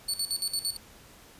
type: tone with tremolo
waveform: 25% pulse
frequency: 4453 Hz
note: C#8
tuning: 7 cents sharp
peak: -22 dBFS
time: 0.08-0.77 s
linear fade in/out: 10 ms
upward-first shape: square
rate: 8.8 Hz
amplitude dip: 80%
effects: pink hiss -53 dBFS RMS until 1.39 s + resampled to 32000 Hz